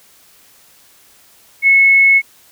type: tone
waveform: sine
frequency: 2192 Hz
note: C#7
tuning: 20 cents flat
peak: -6 dBFS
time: 1.62-2.22 s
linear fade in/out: 50 ms
effects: white hiss -48 dBFS RMS until 2.51 s